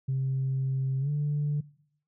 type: tone with pitch glide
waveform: sine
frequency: 133.2 to 146.94 Hz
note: C3 to D3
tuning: +31 to +1 cents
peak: -24 dBFS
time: 0.08-1.61 s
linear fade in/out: 10 ms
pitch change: +170 cents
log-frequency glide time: 1-1.1 s
effects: noise-tail reverb RT60 0.7 s tail -22 dB re dry + tanh soft clip ceiling -22 dBFS